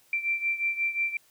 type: beating tone pair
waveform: sine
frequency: 2349 / 2354.6 Hz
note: D7 / D7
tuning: 0 / +4 cents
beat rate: 5.6 Hz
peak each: -27 / -31 dBFS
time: 0.13-1.17 s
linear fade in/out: 2 ms
effects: white hiss -62 dBFS RMS until 1.3 s